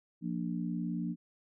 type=chord; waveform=sine; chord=Bb major; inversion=second; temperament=equal with one note detuned; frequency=174.61 / 233.9 / 293.7 Hz; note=F3 / Bb3 / D4; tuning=0 / +6 / 0 cents; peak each=-35 / -37 / -39 dBFS; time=0.21-1.16 s; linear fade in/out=50 ms; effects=none